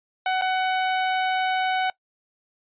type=tone with dropouts; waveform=sawtooth; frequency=748 Hz; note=F#5; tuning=19 cents sharp; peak=-17 dBFS; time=0.26-1.9 s; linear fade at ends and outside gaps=2 ms; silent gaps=0.413-0.42 s; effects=noise-tail reverb RT60 0.1 s tail -22 dB re dry + resampled to 8000 Hz